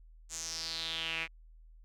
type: tone with band-pass filter sweep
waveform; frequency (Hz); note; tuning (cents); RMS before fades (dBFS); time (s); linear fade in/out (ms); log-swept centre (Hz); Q
sawtooth; 163; E3; -19; -38; 0.29-1.28; 50; 7300 to 2300; 4.9
effects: added 40 Hz sine -53 dBFS peak until 1.84 s